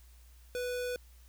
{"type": "tone", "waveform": "square", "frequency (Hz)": 493.9, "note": "B4", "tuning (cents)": 0, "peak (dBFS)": -34, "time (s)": [0.55, 0.96], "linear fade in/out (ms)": 0, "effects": ["added 60 Hz sine -54 dBFS peak until 1.28 s", "white hiss -65 dBFS RMS until 1.28 s"]}